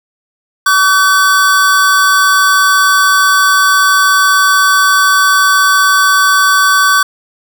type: tone pair together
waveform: square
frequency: 1142.7 / 1522 Hz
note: D6 / F#6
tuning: -48 / +48 cents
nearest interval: perfect fourth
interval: 496 cents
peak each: -10 dBFS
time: 0.66-7.03 s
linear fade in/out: 5 ms
effects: none